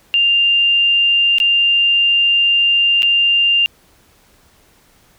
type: tone with dropouts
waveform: sine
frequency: 2794 Hz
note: F7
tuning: in tune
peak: -10 dBFS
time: 0.14-3.66 s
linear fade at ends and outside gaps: 0 ms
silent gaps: 1.384-1.401 / 3.022-3.03 s
effects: pink hiss -52 dBFS RMS until 5.18 s